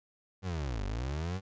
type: linear two-way sweep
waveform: 30% pulse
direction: down then up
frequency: 98 to 46.29 to 98 Hz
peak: -30 dBFS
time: 0.42-1.41 s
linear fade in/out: 50 ms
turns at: 0.84 s
effects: resampled to 16000 Hz